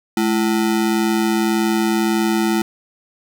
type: ring-modulated tone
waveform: square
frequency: 275.2 Hz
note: C#4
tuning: 12 cents flat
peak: -13 dBFS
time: 0.17-2.62 s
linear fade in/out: 2 ms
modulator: 60.9 Hz
effects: none